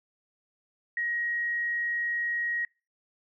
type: tone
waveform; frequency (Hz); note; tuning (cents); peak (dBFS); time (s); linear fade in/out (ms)
sine; 1890; A#6; +23; -27; 0.97-2.65; 2
effects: noise-tail reverb RT60 0.3 s tail -26 dB re dry